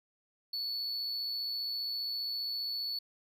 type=tone with amplitude modulation; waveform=triangle; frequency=4435 Hz; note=C#8; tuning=in tune; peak=-31 dBFS; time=0.53-2.99 s; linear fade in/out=5 ms; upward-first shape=sine; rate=115 Hz; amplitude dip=30%; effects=none